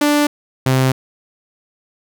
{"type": "tone pair in turn", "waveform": "sawtooth", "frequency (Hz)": [293.7, 130.83], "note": ["D4", "C3"], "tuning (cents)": [0, 0], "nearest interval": "octave + major second", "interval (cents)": 1400, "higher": "first", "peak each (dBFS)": -8, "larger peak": "neither", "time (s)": [[0.01, 0.27], [0.66, 0.92]], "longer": "neither", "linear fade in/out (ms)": 5, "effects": []}